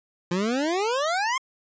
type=exponential sweep; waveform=25% pulse; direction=up; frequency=169.7 to 1085 Hz; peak=-19 dBFS; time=0.31-1.38 s; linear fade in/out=5 ms; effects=resampled to 16000 Hz